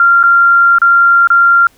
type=tone with dropouts; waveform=sine; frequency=1385 Hz; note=F6; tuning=15 cents flat; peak=-4 dBFS; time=0-1.67 s; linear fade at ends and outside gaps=2 ms; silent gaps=0.23-0.237 / 0.785-0.817 / 1.273-1.302 s; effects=pink hiss -49 dBFS RMS until 1.77 s